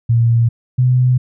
sine tone pair in turn, 116.54 / 126.22 Hz, A#2 / B2, 0 / +38 cents, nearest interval minor second, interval 138 cents, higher second, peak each -9 dBFS, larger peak neither, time 0.09-0.49 / 0.78-1.18 s, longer neither, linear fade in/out 10 ms, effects none

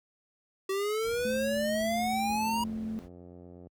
square exponential sweep, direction up, 381.1 to 961 Hz, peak -29 dBFS, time 0.69-2.64 s, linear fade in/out 5 ms
brown noise, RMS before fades -46 dBFS, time 1-3.09 s, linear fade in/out 50 ms
sine tone, 220 Hz, A3, in tune, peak -32 dBFS, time 1.25-2.99 s, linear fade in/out 0 ms
click train, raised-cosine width 2 ms, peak -36 dBFS, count 122, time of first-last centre 2.3-3.67 s, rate 88.3 Hz
effects high-pass 60 Hz 12 dB/octave

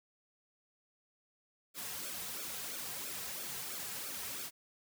white noise with flanger, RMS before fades -42 dBFS, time 1.74-4.51 s, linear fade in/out 50 ms, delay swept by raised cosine 1 to 3.5 ms, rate 3 Hz, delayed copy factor -0.7, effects none

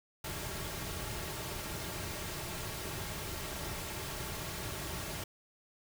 pink noise with comb filter, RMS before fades -40 dBFS, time 0.24-5.24 s, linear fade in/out 5 ms, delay 4 ms, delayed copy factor -0.5, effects none

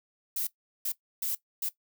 violet noise bursts at uneven times, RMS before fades -31 dBFS, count 4, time 0.36-0.47 / 0.85-0.92 / 1.22-1.35 / 1.62-1.69 s, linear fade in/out 5 ms, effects noise-tail reverb RT60 0.1 s tail -17 dB re dry

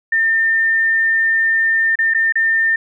sine tone with dropouts, 1805 Hz, A6, 44 cents sharp, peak -12 dBFS, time 0.12-2.76 s, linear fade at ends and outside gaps 5 ms, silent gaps 1.956-1.988 / 2.138-2.146 / 2.324-2.355 s, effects none

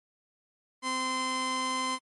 sawtooth tone pair together, 258.8 / 1035 Hz, C4 / C6, -19 / -19 cents, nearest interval 2 octaves, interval 2400 cents, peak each -32 / -25 dBFS, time 0.82-1.99 s, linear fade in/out 50 ms, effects MP3 48 kbps

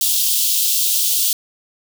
white high-pass noise, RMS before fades -17 dBFS, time 0.01-1.33 s, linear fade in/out 2 ms, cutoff 3000 Hz, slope 48 dB/octave, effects none

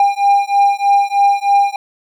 triangle beating tone pair, 801 / 804.2 Hz, G5 / G5, +37 / +44 cents, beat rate 3.2 Hz, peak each -11 dBFS, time 0-1.76 s, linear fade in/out 2 ms, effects none

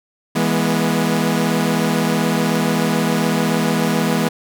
sawtooth chord, E major, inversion none, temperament equal with one note detuned, 164.81 / 207.7 / 243.7 Hz, E3 / G#3 / B3, 0 / 0 / -23 cents, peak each -16 dBFS, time 0.35-4.29 s, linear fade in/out 10 ms, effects none

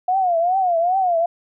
sine tone with vibrato, 715 Hz, F5, 41 cents sharp, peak -15 dBFS, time 0.08-1.26 s, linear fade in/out 5 ms, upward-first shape triangle, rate 2.5 Hz, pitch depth 160 cents each way, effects none

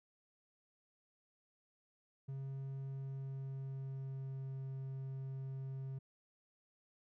triangle tone with pitch glide, 135.5 to 133.87 Hz, C#3 to C3, -39 to +40 cents, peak -39 dBFS, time 2.28-5.99 s, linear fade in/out 10 ms, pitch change -21 cents, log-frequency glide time 2.89-4.62 s, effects none

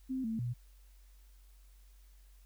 sine tone with pitch steps, 261 / 223.7 / 121.5 Hz, C4 / A3 / B2, -4 / +29 / -28 cents, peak -33 dBFS, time 0.09-0.54 s, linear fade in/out 20 ms, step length 150 ms, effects added 47 Hz sine -56 dBFS peak until 2.45 s + white hiss -70 dBFS RMS until 2.45 s

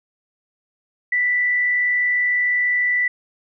sine tone with frequency modulation, 1975.5 Hz, B6, in tune, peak -16 dBFS, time 1.12-3.08 s, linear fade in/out 5 ms, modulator 65.8 Hz, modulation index 0.37, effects none

